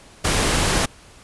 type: noise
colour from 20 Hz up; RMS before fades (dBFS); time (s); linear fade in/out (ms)
pink; -19; 0.24-0.86; 10
effects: pink hiss -47 dBFS RMS until 1.23 s + resampled to 24000 Hz